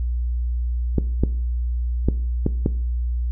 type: clicks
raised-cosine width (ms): 3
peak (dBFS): -5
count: 5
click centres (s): 0.983 / 1.236 / 2.086 / 2.464 / 2.661
effects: noise-tail reverb RT60 0.5 s tail -17 dB re dry + added 60 Hz sine -20 dBFS peak until 3.31 s